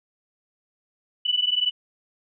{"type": "tone pair together", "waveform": "sine", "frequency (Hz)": [2960, 2981], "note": ["F#7", "F#7"], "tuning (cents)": [0, 12], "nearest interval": "unison", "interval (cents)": 12, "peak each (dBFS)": -23, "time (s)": [1.25, 1.71], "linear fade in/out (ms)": 10, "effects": []}